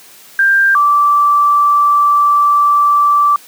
sine tone pair in turn, 1588 / 1165 Hz, G6 / D6, +22 / -14 cents, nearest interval perfect fourth, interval 536 cents, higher first, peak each -7 dBFS, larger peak neither, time 0.39-0.75 / 0.75-3.36 s, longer second, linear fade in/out 2 ms, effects white hiss -40 dBFS RMS until 3.47 s + high-pass 150 Hz 12 dB/octave

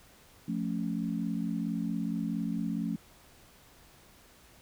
sine chord, F augmented, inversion none, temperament equal with one note detuned, 175.52 / 220 / 277.2 Hz, F3 / A3 / C#4, +9 / 0 / 0 cents, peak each -34 / -33 / -36 dBFS, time 0.48-2.96 s, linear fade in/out 5 ms, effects pink hiss -58 dBFS RMS until 4.61 s

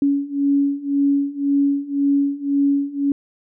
sine beating tone pair, 280.1 / 282 Hz, C#4 / C#4, +18 / +30 cents, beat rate 1.9 Hz, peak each -20 / -18 dBFS, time 0.02-3.12 s, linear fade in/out 2 ms, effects none

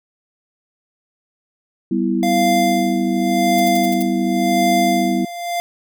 sine chord, E minor, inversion first, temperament equal with one note detuned, 193.52 / 246.9 / 329.6 Hz, G3 / B3 / E4, -22 / 0 / 0 cents, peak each -20 dBFS, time 1.91-5.25 s, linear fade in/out 5 ms
square tone with tremolo, 695 Hz, F5, 9 cents flat, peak -15 dBFS, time 2.23-5.6 s, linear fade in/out 0 ms, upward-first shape sine, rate 0.9 Hz, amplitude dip 80%
violet noise bursts, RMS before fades -27 dBFS, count 6, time 3.58-4.025 s, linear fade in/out 2 ms, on 20 ms, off 65 ms
effects none

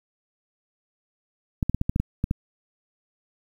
clicks, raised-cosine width 5 ms, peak -10 dBFS, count 9, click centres 1.628 / 1.696 / 1.746 / 1.814 / 1.895 / 1.961 / 2 / 2.241 / 2.311 s, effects 8-bit

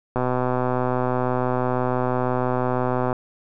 click train, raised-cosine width 1 ms, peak -9 dBFS, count 375, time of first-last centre 0.16-3.128 s, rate 126 Hz, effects none

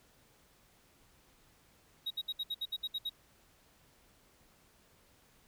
triangle tone bursts, 3805 Hz, A#7, 35 cents sharp, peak -32 dBFS, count 10, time 2.06-3.096 s, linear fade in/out 10 ms, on 46 ms, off 64 ms, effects pink hiss -66 dBFS RMS until 5.47 s

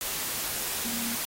sine tone in noise, 233.1 Hz, A#3, in tune, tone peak -35 dBFS, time 0.85-1.15 s, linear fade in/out 0 ms, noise white, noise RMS -32 dBFS, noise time 0.01-1.25 s, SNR -6 dB, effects AAC 48 kbps

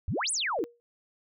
sine exponential two-way sweep, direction up then down, 68.1 to 10548 to 285.5 Hz, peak -27 dBFS, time 0.08-0.64 s, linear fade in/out 0 ms, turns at 0.31 s
sine tone with exponential decay, 474.3 Hz, A#4, 30 cents sharp, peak -31 dBFS, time 0.59-0.8 s, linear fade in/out 0 ms, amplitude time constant 45 ms
effects none

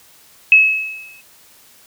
sine tone with exponential decay, 2581 Hz, E7, 37 cents flat, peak -3 dBFS, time 0.52-1.21 s, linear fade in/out 1 ms, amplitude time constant 150 ms, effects white hiss -48 dBFS RMS until 1.86 s

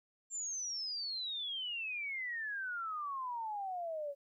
sine exponential sweep, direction down, 7420 to 554.4 Hz, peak -37 dBFS, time 0.3-4.15 s, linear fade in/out 50 ms, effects 13-bit

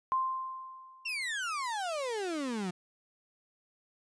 sine tone with exponential decay, 1046.5 Hz, C6, in tune, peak -25 dBFS, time 0.12-1.37 s, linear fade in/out 0 ms, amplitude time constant 270 ms
35% pulse exponential sweep, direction down, 2794 to 173.4 Hz, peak -31 dBFS, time 1.05-2.71 s, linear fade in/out 10 ms
effects resampled to 22050 Hz

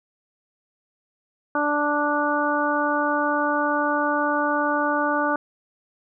harmonic tone, 293.7 Hz, D4, in tune, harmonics 1 / 2 / 3 / 4 / 5, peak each -26 / -26 / -26 / -26 / -26 dBFS, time 1.55-5.36 s, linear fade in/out 2 ms, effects none

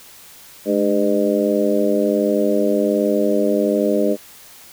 harmonic tone with a mistuned harmonic, 101.3 Hz, G#2, 43 cents flat, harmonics 2 / 3 / 4 / 5 / 6, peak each -21 / -21 / -21 / -21 / -21 dBFS, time 0.65-4.17 s, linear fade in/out 50 ms, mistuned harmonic 2, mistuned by +74 cents, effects white hiss -43 dBFS RMS until 4.72 s

